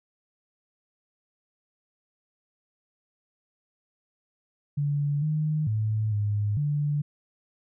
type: tone with pitch steps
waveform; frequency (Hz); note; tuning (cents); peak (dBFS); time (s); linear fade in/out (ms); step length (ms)
sine; 144.4 / 153.6 / 108.4 / 103.7 / 146.5; D3 / D#3 / A2 / G#2 / D3; -29 / -22 / -25 / -2 / -4; -23; 4.77-7.02; 10; 450
effects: none